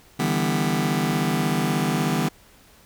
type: chord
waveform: sawtooth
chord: E minor seventh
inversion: third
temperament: just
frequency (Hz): 148.33 / 164.81 / 197.78 / 247.2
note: D3 / E3 / G3 / B3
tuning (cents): +18 / 0 / +16 / +2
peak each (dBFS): -22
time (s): 0.19-2.29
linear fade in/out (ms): 10
effects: pink hiss -53 dBFS RMS until 2.85 s